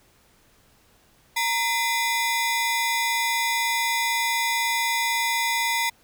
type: ring-modulated tone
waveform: sawtooth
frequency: 1480 Hz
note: F#6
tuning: in tune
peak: -15 dBFS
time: 1.36-5.9 s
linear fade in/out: 10 ms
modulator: 551 Hz
effects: pink hiss -59 dBFS RMS until 6.03 s